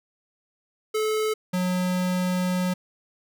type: tone pair in turn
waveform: square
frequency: 432.7 / 181.93 Hz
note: A4 / F#3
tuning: -29 / -29 cents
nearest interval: octave + minor third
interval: 1500 cents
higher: first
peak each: -23 dBFS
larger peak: neither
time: 0.94-1.34 / 1.53-2.74 s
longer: second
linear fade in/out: 10 ms
effects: none